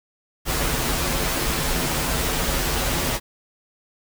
pink noise with comb filter, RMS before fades -23 dBFS, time 0.45-3.2 s, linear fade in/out 50 ms, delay 10 ms, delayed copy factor -0.65, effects none

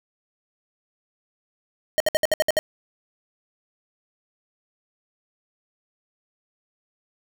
square tone bursts, 621 Hz, D#5, 3 cents flat, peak -17 dBFS, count 8, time 1.98-2.59 s, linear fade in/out 0 ms, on 22 ms, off 62 ms, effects none

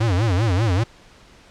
square tone with vibrato, 101.5 Hz, G#2, 39 cents flat, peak -17 dBFS, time 0-0.84 s, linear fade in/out 10 ms, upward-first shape sine, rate 5.1 Hz, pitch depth 260 cents each way, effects pink hiss -49 dBFS RMS until 1.5 s + low-pass 6000 Hz 12 dB/octave

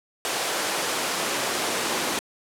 pink noise with high-pass filter sweep, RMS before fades -26 dBFS, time 0.25-2.19 s, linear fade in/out 0 ms, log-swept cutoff 490 to 290 Hz, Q 0.84, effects low-pass 11000 Hz 12 dB/octave

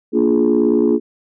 sine chord, Bb dominant seventh, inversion none, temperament just, 233.1 / 291.4 / 349.6 / 419.5 Hz, Bb3 / D4 / F4 / Ab4, 0 / -13 / +2 / +17 cents, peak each -16 dBFS, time 0.12-1 s, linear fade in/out 50 ms, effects tanh soft clip ceiling -5 dBFS

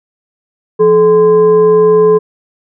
sine tone with frequency modulation, 429.5 Hz, A4, 42 cents flat, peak -4 dBFS, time 0.79-2.19 s, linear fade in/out 20 ms, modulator 603 Hz, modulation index 0.43, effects none

